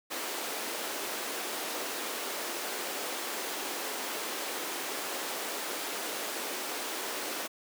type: high-pass noise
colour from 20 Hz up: pink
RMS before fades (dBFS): -36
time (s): 0.1-7.48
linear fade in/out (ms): 20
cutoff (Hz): 310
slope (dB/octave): 24
effects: none